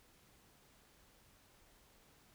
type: silence
effects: pink hiss -67 dBFS RMS until 2.34 s